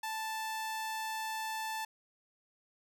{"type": "tone", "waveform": "sawtooth", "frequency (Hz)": 880, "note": "A5", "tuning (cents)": 0, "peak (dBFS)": -32, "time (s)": [0.03, 1.85], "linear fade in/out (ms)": 5, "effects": []}